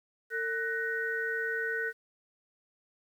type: tone cluster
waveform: sine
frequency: 452.2 / 1494 / 1871 Hz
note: A4 / F#6 / A#6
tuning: +47 / +16 / +6 cents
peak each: -36 / -32 / -36 dBFS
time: 0.3-1.93 s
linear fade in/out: 50 ms
effects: 10-bit